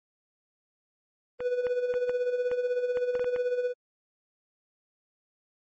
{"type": "tone with tremolo", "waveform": "triangle", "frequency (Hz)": 493.9, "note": "B4", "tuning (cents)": 0, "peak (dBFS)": -21, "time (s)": [1.39, 3.74], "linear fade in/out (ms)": 50, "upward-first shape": "sine", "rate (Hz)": 16, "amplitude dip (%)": 60}
{"type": "clicks", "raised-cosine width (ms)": 0.5, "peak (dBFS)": -23, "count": 10, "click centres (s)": [1.405, 1.668, 1.94, 2.095, 2.515, 2.972, 3.153, 3.195, 3.244, 3.362]}
{"effects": ["MP3 32 kbps"]}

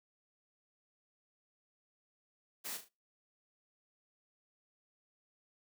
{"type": "noise with echo", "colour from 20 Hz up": "white", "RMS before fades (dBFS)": -42, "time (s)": [2.64, 2.78], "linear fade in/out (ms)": 20, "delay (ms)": 37, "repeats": 3, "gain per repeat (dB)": -8, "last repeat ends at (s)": 2.891, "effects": ["noise-tail reverb RT60 0.3 s tail -26 dB re dry", "high-pass 150 Hz 12 dB/octave"]}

